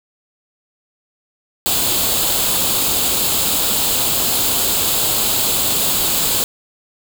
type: noise with comb filter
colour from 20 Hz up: white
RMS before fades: -17 dBFS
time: 1.66-6.44 s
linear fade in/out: 0 ms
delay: 0.26 ms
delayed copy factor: +0.6
effects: none